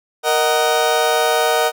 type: chord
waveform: 30% pulse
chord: D# minor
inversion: second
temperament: just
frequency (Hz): 466.7 / 622.3 / 746.7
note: A#4 / D#5 / F#5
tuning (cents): +2 / 0 / +16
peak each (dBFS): -16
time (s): 0.23-1.72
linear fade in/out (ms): 50
effects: none